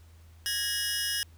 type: tone cluster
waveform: sawtooth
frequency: 1654 / 1860 / 2907 / 5150 Hz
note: G#6 / A#6 / F#7 / E8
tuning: -8 / -4 / -31 / -41 cents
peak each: -31 / -36 / -30 / -30 dBFS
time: 0.46-1.23 s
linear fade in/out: 0 ms
effects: added 82 Hz sine -51 dBFS peak until 1.37 s + pink hiss -63 dBFS RMS until 1.37 s